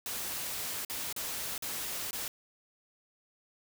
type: noise with dropouts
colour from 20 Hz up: white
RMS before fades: -37 dBFS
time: 0.06-2.28 s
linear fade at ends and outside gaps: 1 ms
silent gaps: 0.849-0.898 / 1.127-1.163 / 1.579-1.623 / 2.109-2.13 s
effects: none